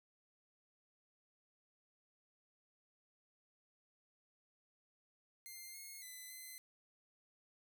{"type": "tone with pitch steps", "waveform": "5% pulse", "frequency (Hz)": [2101, 2158, 2013, 2045], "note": ["C7", "C#7", "B6", "C7"], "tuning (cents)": [7, -47, 33, -40], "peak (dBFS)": -40, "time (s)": [5.46, 6.58], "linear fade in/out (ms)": 0, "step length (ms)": 280, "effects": []}